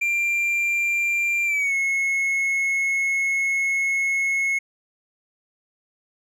triangle tone with pitch glide, 2376 to 2179 Hz, D7 to C#7, +20 to -30 cents, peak -18 dBFS, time 0.01-4.59 s, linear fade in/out 10 ms, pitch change -150 cents, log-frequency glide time 1.45-1.75 s, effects none

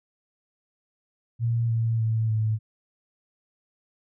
sine tone with pitch steps, 116.54 / 114.08 / 111.66 / 109.3 Hz, A#2 / A#2 / A2 / A2, 0 / -37 / +26 / -11 cents, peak -21 dBFS, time 1.39-2.59 s, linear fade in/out 50 ms, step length 300 ms, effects none

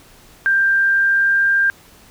sine tone with pitch glide, 1584 to 1593.2 Hz, G6 to G6, +18 to +28 cents, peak -12 dBFS, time 0.46-1.7 s, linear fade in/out 0 ms, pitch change +10 cents, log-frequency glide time 0.64-1.47 s, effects pink hiss -47 dBFS RMS until 2.1 s

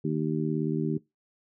harmonic tone, 77.78 Hz, D#2, in tune, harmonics 2 / 3 / 4 / 5, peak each -29 / -31 / -32 / -33 dBFS, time 0.04-0.98 s, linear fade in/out 10 ms, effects noise-tail reverb RT60 0.2 s tail -21 dB re dry

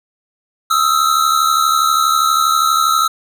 square tone pair together, 1268 / 1340.4 Hz, D#6 / E6, +32 / +29 cents, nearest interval minor second, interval 97 cents, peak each -15 dBFS, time 0.7-3.08 s, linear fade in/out 10 ms, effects none

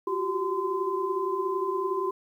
sine tone cluster, 356.6 / 370.1 / 387.4 / 1027 Hz, F4 / F#4 / G4 / C6, +36 / 0 / -20 / -33 cents, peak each -33 / -36 / -29 / -30 dBFS, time 0.07-2.11 s, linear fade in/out 5 ms, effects 10-bit

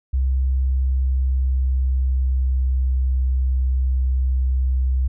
sine tone with pitch glide, 65.41 to 64.47 Hz, C2 to C2, 0 to -25 cents, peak -16 dBFS, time 0.13-5.08 s, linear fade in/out 10 ms, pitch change -25 cents, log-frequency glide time 0.61-3.02 s, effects none

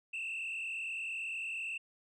sine tone with frequency modulation, 2669 Hz, E7, 21 cents sharp, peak -34 dBFS, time 0.13-1.78 s, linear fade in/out 10 ms, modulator 44.4 Hz, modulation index 2.1, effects tanh soft clip ceiling -35 dBFS

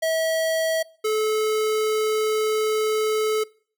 square tone pair in turn, 646 / 432.5 Hz, E5 / A4, -35 / -30 cents, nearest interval perfect fifth, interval 695 cents, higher first, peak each -21 dBFS, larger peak neither, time 0.02-0.83 / 1.04-3.44 s, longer second, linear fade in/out 10 ms, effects noise-tail reverb RT60 0.5 s tail -23 dB re dry

